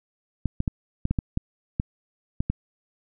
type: clicks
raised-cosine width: 5 ms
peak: -11 dBFS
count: 10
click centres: 0.457 / 0.604 / 0.678 / 1.054 / 1.11 / 1.188 / 1.374 / 1.799 / 2.405 / 2.5 s
effects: none